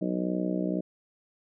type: harmonic tone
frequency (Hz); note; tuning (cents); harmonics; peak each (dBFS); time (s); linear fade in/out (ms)
61.74; B1; 0; 3 / 4 / 5 / 6 / 7 / 8 / 9 / 10; -30 / -37 / -31 / -37 / -44 / -40 / -40 / -37; 0.01-0.81; 10
effects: none